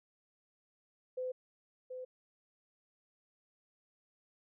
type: tone with echo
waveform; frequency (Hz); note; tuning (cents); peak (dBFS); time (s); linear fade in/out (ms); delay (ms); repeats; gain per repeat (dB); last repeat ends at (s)
sine; 509; C5; -48; -35; 1.17-1.32; 10; 730; 1; -6; 2.05
effects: none